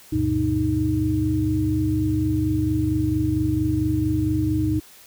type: tone cluster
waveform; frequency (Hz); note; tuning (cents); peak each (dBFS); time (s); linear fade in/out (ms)
sine; 73.6 / 98.2 / 122.5 / 309.8; D2 / G2 / B2 / D#4; +4 / +4 / -14 / -7; -28 / -26 / -26 / -21; 0.12-4.8; 10
effects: white hiss -48 dBFS RMS until 5.06 s